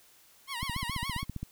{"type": "tone with vibrato", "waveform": "15% pulse", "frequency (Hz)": 1018, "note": "C6", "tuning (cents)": -48, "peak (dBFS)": -28, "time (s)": [0.47, 1.25], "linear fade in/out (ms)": 50, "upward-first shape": "sine", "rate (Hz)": 7, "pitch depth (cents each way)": 160}
{"type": "click train", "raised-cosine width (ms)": 5, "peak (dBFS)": -23, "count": 13, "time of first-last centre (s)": [0.63, 1.43], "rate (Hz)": 15}
{"effects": ["white hiss -60 dBFS RMS until 1.51 s"]}